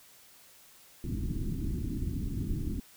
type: low-pass noise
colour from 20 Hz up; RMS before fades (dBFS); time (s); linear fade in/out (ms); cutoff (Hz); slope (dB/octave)
pink; -33; 1.04-2.8; 2; 330; 48
effects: white hiss -57 dBFS RMS until 2.96 s